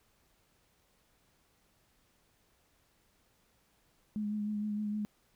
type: tone with vibrato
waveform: sine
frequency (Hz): 209.8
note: G#3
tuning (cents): +18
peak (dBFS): -32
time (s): 4.16-5.05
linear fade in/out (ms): 0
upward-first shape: triangle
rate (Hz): 6.5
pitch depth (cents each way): 30
effects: pink hiss -71 dBFS RMS until 5.35 s

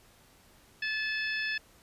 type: harmonic tone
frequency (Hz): 867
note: A5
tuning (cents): -26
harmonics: 2 / 3 / 4 / 5 / 6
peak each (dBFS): -32 / -35 / -42 / -45 / -42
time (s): 0.82-1.58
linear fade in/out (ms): 5
effects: pink hiss -60 dBFS RMS until 1.82 s + resampled to 32000 Hz

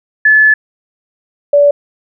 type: tone pair in turn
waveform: sine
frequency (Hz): 1727 / 576.3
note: A6 / D5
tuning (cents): -33 / -33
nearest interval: octave + perfect fifth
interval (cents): 1900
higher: first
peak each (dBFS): -4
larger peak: neither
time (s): 0.25-0.54 / 1.53-1.71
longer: first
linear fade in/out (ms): 5
effects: none

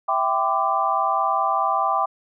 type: chord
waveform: sine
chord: E minor seventh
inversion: none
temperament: equal with one note detuned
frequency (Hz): 659.3 / 784 / 1013.2 / 1174.7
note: E5 / G5 / B5 / D6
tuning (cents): 0 / 0 / +44 / 0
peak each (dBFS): -27 / -23 / -25 / -22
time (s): 0.08-2.06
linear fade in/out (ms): 10
effects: none

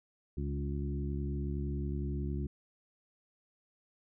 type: harmonic tone with a mistuned harmonic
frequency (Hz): 70.9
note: C#2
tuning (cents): +40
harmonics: 1 / 2 / 3 / 4 / 5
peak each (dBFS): -35 / -38 / -42 / -44 / -44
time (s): 0.37-2.47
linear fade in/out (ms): 5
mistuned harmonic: 3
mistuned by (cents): -21
effects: none

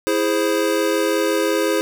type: chord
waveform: square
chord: E augmented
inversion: none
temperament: equal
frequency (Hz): 329.6 / 415.3 / 523.3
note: E4 / G#4 / B#4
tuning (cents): 0 / 0 / 0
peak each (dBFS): -22 / -22 / -22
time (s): 0.07-1.81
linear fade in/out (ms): 0
effects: none

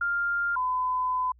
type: tone pair in turn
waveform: sine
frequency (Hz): 1399 / 1009.9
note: F6 / B5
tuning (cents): +3 / +38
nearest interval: tritone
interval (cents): 565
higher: first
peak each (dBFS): -24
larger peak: neither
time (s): 0.01-0.56 / 0.56-1.32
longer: second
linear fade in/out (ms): 5
effects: added 60 Hz sine -54 dBFS peak until 1.39 s

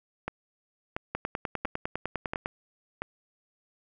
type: two click trains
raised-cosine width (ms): 0.5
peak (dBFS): -16 / -15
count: 5 / 14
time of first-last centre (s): 0.28-3.02 / 1.15-2.459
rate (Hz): 1.46 / 9.93
effects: none

